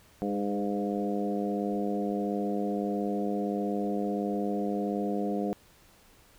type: harmonic tone with a mistuned harmonic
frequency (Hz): 101.5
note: G#2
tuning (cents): -39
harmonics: 2 / 3 / 4 / 5 / 6 / 7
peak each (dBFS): -31 / -34 / -35 / -36 / -42 / -37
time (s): 0.22-5.53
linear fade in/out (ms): 0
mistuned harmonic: 4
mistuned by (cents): +18
effects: pink hiss -59 dBFS RMS until 6.38 s